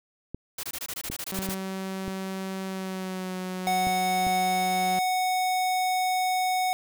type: clicks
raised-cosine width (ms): 3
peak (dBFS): -21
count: 7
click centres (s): 0.346 / 1.1 / 1.389 / 1.489 / 2.08 / 3.87 / 4.268
type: noise bursts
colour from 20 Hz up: white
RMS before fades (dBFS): -34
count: 13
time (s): 0.58-1.546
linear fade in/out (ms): 5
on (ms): 54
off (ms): 22
type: tone with pitch glide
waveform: sawtooth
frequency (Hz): 190.7 to 184.63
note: G3 to F#3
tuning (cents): -47 to -3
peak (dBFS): -27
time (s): 1.32-4.99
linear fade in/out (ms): 2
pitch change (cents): -56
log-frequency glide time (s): 2.66-3.36
type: tone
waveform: square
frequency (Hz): 740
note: F#5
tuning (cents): 0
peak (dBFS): -24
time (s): 3.67-6.73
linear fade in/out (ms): 0
effects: none